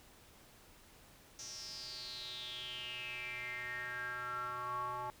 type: tone with band-pass filter sweep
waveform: square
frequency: 123.47 Hz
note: B2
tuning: in tune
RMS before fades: -43 dBFS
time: 1.39-5.1 s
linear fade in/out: 0 ms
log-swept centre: 6000 to 950 Hz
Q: 8.1
effects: pink hiss -61 dBFS RMS until 5.2 s